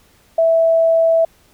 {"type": "tone", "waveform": "sine", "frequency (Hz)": 657, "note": "E5", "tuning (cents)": -6, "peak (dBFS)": -10, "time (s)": [0.38, 1.25], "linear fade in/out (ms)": 5, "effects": ["pink hiss -53 dBFS RMS until 1.53 s"]}